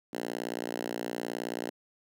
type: tone with high-pass filter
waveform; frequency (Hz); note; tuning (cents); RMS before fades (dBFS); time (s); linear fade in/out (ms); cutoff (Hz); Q
5% pulse; 59; A#1; +22; -36; 0.13-1.7; 5; 270; 1.4
effects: none